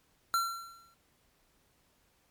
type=tone with exponential decay; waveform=square; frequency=1362 Hz; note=F6; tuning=44 cents flat; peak=-25 dBFS; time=0.34-0.94 s; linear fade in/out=0 ms; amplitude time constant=130 ms; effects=pink hiss -70 dBFS RMS until 2.3 s + MP3 96 kbps